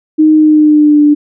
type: tone with pitch glide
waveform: sine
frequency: 310 to 295.1 Hz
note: D#4 to D4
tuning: -6 to +8 cents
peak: -3 dBFS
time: 0.18-1.15 s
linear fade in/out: 20 ms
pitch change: -86 cents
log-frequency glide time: 0.34-1.03 s
effects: none